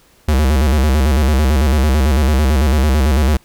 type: tone with vibrato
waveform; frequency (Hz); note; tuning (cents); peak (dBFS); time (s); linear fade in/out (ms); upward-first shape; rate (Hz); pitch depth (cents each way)
square; 70.7; C#2; +35; -11; 0.28-3.37; 5; square; 9; 130
effects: pink hiss -51 dBFS RMS until 3.44 s